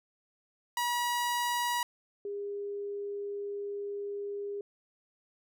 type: tone pair in turn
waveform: sawtooth / sine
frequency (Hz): 964 / 405.3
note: B5 / G#4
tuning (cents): -42 / -42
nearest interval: octave + minor third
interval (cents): 1500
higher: first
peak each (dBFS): -25 / -34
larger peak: first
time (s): 0.77-1.83 / 2.25-4.61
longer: second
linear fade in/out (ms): 2
effects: none